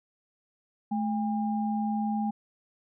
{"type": "tone pair together", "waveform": "sine", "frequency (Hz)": [215.8, 806], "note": ["A3", "G5"], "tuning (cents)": [-33, 48], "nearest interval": "octave + major seventh", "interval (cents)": 2281, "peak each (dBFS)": [-27, -32], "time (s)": [0.91, 2.31], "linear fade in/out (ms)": 10, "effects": []}